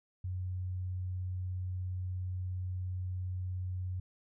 sine tone, 91.7 Hz, F#2, 15 cents flat, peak -34 dBFS, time 0.24-4 s, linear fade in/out 5 ms, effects none

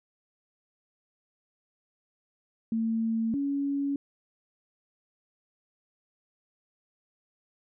sine tone pair in turn, 225.3 / 280.6 Hz, A3 / C#4, +41 / +21 cents, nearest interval major third, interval 380 cents, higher second, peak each -25 / -26 dBFS, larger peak first, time 2.72-3.34 / 3.34-3.96 s, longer neither, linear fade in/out 2 ms, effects none

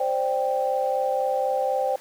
sine chord, C suspended second, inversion none, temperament equal with one note detuned, 523.3 / 587.3 / 786.3 Hz, C5 / D5 / G5, 0 / 0 / +5 cents, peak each -24 / -28 / -25 dBFS, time 0-1.96 s, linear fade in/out 5 ms, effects pink hiss -48 dBFS RMS until 2 s + high-pass 300 Hz 12 dB/octave

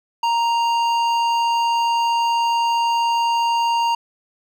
sine tone with hard clipping, 932.3 Hz, A#5, in tune, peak -18 dBFS, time 0.23-3.95 s, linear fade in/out 5 ms, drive 11 dB, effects none

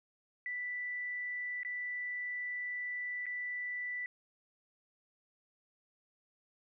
sine tone with dropouts, 1975.5 Hz, B6, in tune, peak -36 dBFS, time 0.46-4.06 s, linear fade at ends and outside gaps 1 ms, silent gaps 1.632-1.649 / 3.257-3.265 s, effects none

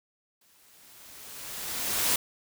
white noise with exponential growth, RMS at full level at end -24 dBFS, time 0.41-2.16 s, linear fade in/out 5 ms, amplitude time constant 380 ms, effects none

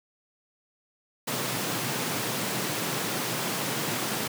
pink high-pass noise, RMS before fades -30 dBFS, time 1.27-4.28 s, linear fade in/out 10 ms, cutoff 110 Hz, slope 96 dB/octave, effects none

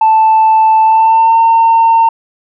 sine tone with pitch glide, 880 to 910 Hz, A5 to A#5, 0 to -42 cents, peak -3 dBFS, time 0.01-2.09 s, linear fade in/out 5 ms, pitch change +58 cents, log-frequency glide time 0.83-1.39 s, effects tanh soft clip ceiling -2 dBFS

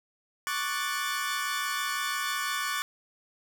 sawtooth chord, D major seventh, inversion third, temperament equal, 1108.7 / 1174.7 / 1480 / 1760 Hz, C#6 / D6 / F#6 / A6, 0 / 0 / 0 / 0 cents, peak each -31 dBFS, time 0.47-2.82 s, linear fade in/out 0 ms, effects none

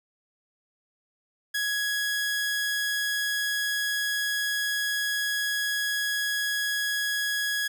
sawtooth tone, 1668 Hz, G#6, 7 cents sharp, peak -22 dBFS, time 1.54-7.68 s, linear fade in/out 10 ms, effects none

